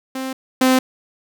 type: tone pair in turn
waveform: sawtooth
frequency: 262.8 / 258.7 Hz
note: C4 / C4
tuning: +8 / -19 cents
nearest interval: unison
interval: 27 cents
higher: first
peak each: -20 / -8 dBFS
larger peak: second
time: 0.15-0.33 / 0.61-0.79 s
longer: neither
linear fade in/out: 5 ms
effects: none